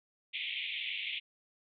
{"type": "band-pass noise", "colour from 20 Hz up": "pink", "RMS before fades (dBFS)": -38, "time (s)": [0.33, 1.2], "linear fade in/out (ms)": 20, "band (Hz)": [2100, 3600], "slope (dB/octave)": 96, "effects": []}